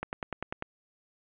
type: click train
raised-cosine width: 0.5 ms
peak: -18 dBFS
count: 7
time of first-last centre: 0.03-0.624 s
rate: 10.1 Hz
effects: resampled to 8000 Hz + 9-bit